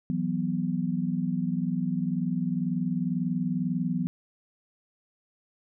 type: chord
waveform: sine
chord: E suspended second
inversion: none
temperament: equal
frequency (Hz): 164.81 / 185 / 246.9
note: E3 / F#3 / B3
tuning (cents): 0 / 0 / 0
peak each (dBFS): -30 / -29 / -30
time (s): 0.1-4.07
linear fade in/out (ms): 0
effects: none